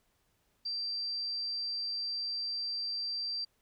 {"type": "tone", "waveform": "sine", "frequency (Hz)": 4699, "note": "D8", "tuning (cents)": 0, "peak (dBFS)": -33, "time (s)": [0.65, 3.45], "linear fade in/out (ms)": 10, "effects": ["pink hiss -74 dBFS RMS until 3.61 s"]}